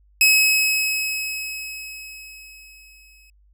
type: tone with exponential decay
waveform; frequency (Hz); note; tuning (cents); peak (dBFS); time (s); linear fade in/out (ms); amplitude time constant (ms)
sawtooth; 2562; E7; -50; -8; 0.21-3.3; 2; 670
effects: added 50 Hz sine -53 dBFS peak until 3.53 s